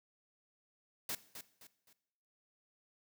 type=noise with echo; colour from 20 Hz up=white; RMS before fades=-39 dBFS; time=1.09-1.15 s; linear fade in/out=2 ms; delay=260 ms; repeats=3; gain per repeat=-9 dB; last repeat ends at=1.93 s; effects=noise-tail reverb RT60 0.8 s tail -17 dB re dry